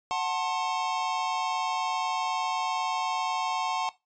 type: chord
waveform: square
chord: F# diminished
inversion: none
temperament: just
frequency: 740 / 888 / 1065.6 Hz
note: F#5 / A5 / C6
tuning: 0 / +16 / +31 cents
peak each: -32 dBFS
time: 0.11-3.89 s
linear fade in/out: 0 ms
effects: noise-tail reverb RT60 0.2 s tail -17 dB re dry + resampled to 16000 Hz